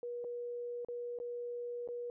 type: tone with dropouts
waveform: sine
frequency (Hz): 481.5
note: B4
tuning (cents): -44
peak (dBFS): -38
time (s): 0.03-2.1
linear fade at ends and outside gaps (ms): 1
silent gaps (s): 0.242-0.246 / 0.848-0.885 / 1.188-1.2 / 1.876-1.887
effects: none